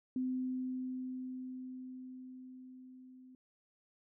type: tone with level ramp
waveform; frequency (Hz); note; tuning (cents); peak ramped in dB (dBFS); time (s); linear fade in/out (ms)
sine; 256.2; C4; -36; -32 to -54; 0.16-3.35; 2
effects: none